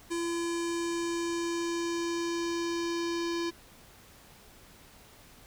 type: tone with low-pass filter sweep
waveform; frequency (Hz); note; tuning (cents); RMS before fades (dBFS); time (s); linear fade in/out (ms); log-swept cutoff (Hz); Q
square; 339.3; F4; -50; -32; 0.1-3.51; 20; 8300 to 5100; 2.2
effects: pink hiss -55 dBFS RMS until 5.46 s